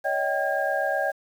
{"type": "tone cluster", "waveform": "sine", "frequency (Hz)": [565, 633, 776, 1623], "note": ["C#5", "D#5", "G5", "G#6"], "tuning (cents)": [33, 30, -18, -40], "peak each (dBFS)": -28, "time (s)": [0.04, 1.12], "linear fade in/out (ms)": 20, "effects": ["8-bit"]}